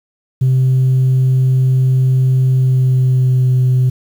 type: tone with pitch glide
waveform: sine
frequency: 130 to 127.69 Hz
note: C3 to C3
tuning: -11 to -42 cents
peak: -7 dBFS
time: 0.41-3.9 s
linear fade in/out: 10 ms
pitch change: -31 cents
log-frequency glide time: 2.52-3.54 s
effects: tanh soft clip ceiling -7 dBFS + 7-bit